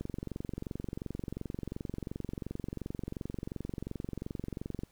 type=click train; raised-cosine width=3 ms; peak=-24 dBFS; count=111; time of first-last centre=0.01-4.835 s; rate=22.8 Hz; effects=pink hiss -67 dBFS RMS until 4.91 s